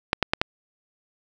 clicks, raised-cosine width 0.3 ms, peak -3 dBFS, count 4, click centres 0.131 / 0.227 / 0.335 / 0.415 s, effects none

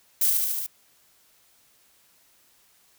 violet noise with echo, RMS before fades -21 dBFS, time 0.21-0.3 s, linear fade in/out 5 ms, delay 73 ms, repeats 5, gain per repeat -2 dB, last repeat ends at 0.665 s, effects white hiss -61 dBFS RMS until 2.98 s

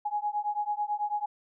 sine beating tone pair, 829 / 838.1 Hz, G#5 / G#5, -3 / +16 cents, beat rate 9.1 Hz, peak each -31 dBFS, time 0.05-1.26 s, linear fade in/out 10 ms, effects none

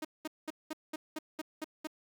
sawtooth tone bursts, 311.1 Hz, D#4, in tune, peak -32 dBFS, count 9, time 0.02-1.872 s, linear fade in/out 5 ms, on 28 ms, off 200 ms, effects 11-bit

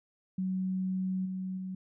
sine tone with level steps, 187.1 Hz, F#3, 20 cents sharp, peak -29 / -33 / -35 dBFS, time 0.38-1.75 s, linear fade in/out 5 ms, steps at 1.25 / 1.57 s, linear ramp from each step 10 ms, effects none

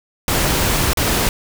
pink noise with dropouts, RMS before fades -17 dBFS, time 0.28-1.29 s, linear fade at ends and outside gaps 1 ms, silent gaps 0.933-0.972 s, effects none

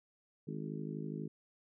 harmonic tone with a mistuned harmonic, 52.2 Hz, G#1, 10 cents sharp, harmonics 3 / 4 / 5 / 6 / 7 / 8, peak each -42 / -44 / -46 / -48 / -49 / -50 dBFS, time 0.47-1.28 s, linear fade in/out 10 ms, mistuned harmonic 8, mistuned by +31 cents, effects none

